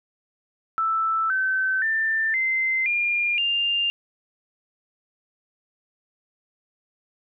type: tone with pitch steps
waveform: sine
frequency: 1321 / 1535.1 / 1783.8 / 2073 / 2409 / 2799 Hz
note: E6 / G6 / A6 / C7 / D7 / F7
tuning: +3 / -37 / +23 / -17 / +43 / +3 cents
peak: -20 dBFS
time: 0.78-3.9 s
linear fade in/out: 0 ms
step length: 520 ms
effects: none